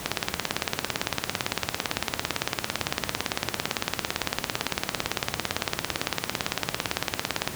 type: click train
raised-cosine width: 0.2 ms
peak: -5 dBFS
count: 133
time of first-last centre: 0.06-7.476 s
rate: 17.8 Hz
effects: pink hiss -36 dBFS RMS until 7.55 s + high-pass 80 Hz 12 dB/octave